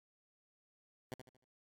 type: tone with echo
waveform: 10% pulse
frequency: 128.2 Hz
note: C3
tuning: 35 cents flat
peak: -33 dBFS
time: 1.12-1.14 s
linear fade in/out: 0 ms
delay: 76 ms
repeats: 4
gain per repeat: -9 dB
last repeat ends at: 1.444 s
effects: AAC 64 kbps